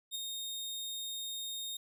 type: tone with ADSR envelope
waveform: sawtooth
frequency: 3700 Hz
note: A#7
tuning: 14 cents flat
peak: -31 dBFS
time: 0.11-1.77 s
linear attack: 43 ms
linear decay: 6 ms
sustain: -4 dB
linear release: 5 ms
effects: none